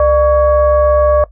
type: tone with frequency modulation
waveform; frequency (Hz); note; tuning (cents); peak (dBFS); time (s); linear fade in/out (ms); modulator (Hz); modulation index
sine; 597; D5; +28; -7; 0-1.24; 2; 530; 0.72
effects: noise-tail reverb RT60 0.1 s tail -19 dB re dry + added 50 Hz sine -38 dBFS peak until 1.31 s

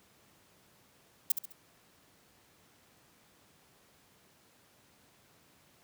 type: noise with echo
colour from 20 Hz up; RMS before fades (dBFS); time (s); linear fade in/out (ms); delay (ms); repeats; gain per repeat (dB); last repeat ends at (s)
violet; -25; 1.3-1.32; 5; 68; 3; -8; 1.524
effects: pink hiss -64 dBFS RMS until 5.83 s + high-pass 100 Hz 12 dB/octave

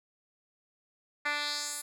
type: tone with band-pass filter sweep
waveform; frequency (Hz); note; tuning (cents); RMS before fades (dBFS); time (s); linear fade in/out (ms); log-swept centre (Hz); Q
10% pulse; 293.3; D4; -2; -34; 1.25-1.82; 10; 2000 to 11000; 2
effects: none

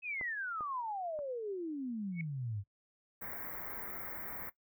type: exponential sweep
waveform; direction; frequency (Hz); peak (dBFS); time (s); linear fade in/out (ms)
sine; down; 2600 to 95.3; -36; 0.02-2.64; 50
type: clicks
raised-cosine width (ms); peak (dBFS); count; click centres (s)
1; -31 / -33 / -38; 3; 0.212 / 0.608 / 1.19
type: tone with exponential growth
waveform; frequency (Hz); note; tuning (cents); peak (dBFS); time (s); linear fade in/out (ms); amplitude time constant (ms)
sine; 2217; C#7; 0; -36; 2.12-2.21; 2; 19
type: band-stop noise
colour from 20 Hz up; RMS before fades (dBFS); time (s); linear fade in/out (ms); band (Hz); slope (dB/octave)
white; -43; 3.21-4.5; 10; 2200 to 14000; 96
effects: noise-tail reverb RT60 0.1 s tail -17 dB re dry

